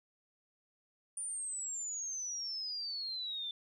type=exponential sweep; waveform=sine; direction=down; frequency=9397 to 3520 Hz; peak=-37 dBFS; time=1.17-3.51 s; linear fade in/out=2 ms; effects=12-bit